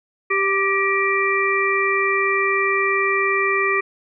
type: harmonic tone with a mistuned harmonic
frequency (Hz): 392.3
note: G4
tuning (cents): +1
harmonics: 1 / 3 / 5 / 6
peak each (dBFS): -22 / -22 / -22 / -22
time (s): 0.3-3.81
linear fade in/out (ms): 10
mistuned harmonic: 5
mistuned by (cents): -40
effects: none